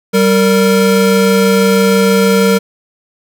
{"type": "tone pair together", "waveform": "square", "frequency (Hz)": [193.7, 460.7], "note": ["G3", "A#4"], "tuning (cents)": [-20, -20], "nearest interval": "octave + minor third", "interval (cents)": 1500, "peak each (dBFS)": -11, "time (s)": [0.13, 2.59], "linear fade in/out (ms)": 20, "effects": []}